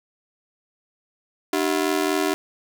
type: ring-modulated tone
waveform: sawtooth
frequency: 342.7 Hz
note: F4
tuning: 33 cents flat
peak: -13 dBFS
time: 1.53-2.34 s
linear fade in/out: 0 ms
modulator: 42.1 Hz
effects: none